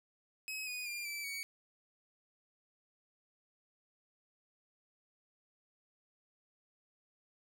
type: tone with pitch steps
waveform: sawtooth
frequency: 2554 / 2474 / 2397 / 2322 / 2249 Hz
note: D#7 / D#7 / D7 / D7 / C#7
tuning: +45 / -10 / +35 / -20 / +24 cents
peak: -36 dBFS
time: 0.48-1.43 s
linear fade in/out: 0 ms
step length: 190 ms
effects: none